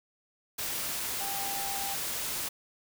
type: tone in noise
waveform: sine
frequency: 792 Hz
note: G5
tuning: 18 cents sharp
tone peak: -37 dBFS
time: 1.2-1.95 s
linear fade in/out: 10 ms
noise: white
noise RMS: -34 dBFS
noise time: 0.58-2.49 s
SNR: -6 dB
effects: none